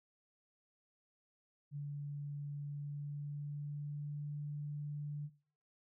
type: tone with pitch glide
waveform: sine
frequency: 144.4 to 146.84 Hz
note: D3 to D3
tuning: -29 to 0 cents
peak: -39 dBFS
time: 1.71-5.3 s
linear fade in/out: 50 ms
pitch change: +29 cents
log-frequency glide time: 2.63-4.34 s
effects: noise-tail reverb RT60 0.5 s tail -20 dB re dry